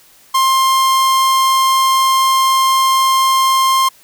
45% pulse tone, 1057 Hz, C6, 17 cents sharp, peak -10 dBFS, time 0.34-3.89 s, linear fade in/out 10 ms, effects white hiss -47 dBFS RMS until 4.03 s

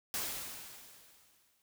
white noise with exponential decay, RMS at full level -35 dBFS, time 0.14-1.62 s, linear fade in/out 1 ms, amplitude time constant 320 ms, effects none

